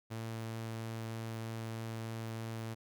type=tone; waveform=sawtooth; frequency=112.9 Hz; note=A2; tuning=45 cents sharp; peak=-35 dBFS; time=0.1-2.75 s; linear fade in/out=20 ms; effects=none